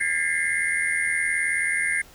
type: tone cluster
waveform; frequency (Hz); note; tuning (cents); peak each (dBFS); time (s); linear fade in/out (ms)
sine; 1616 / 1784 / 2042 / 2121 / 9520; G#6 / A6 / C7 / C7 / D9; -48 / +23 / -43 / +23 / +22; -28 / -29 / -28 / -25 / -34; 0-2.02; 10
effects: pink hiss -50 dBFS RMS until 2.14 s